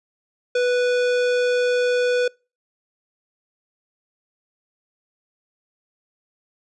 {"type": "tone with hard clipping", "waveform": "sine", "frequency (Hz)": 493.1, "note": "B4", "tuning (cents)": -3, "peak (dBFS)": -19, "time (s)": [0.55, 2.28], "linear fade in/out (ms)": 5, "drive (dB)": 17, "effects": ["noise-tail reverb RT60 0.3 s tail -26 dB re dry", "resampled to 24000 Hz"]}